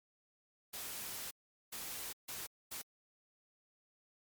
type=noise bursts at uneven times; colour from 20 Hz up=white; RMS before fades=-44 dBFS; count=4; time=0.73-1.31 / 1.72-2.13 / 2.28-2.47 / 2.71-2.82 s; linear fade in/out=10 ms; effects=MP3 96 kbps